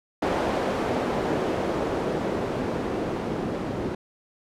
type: noise with low-pass filter sweep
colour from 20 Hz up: blue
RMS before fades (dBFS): -27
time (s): 0.22-3.95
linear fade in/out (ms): 5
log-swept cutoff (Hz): 520 to 310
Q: 1
effects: none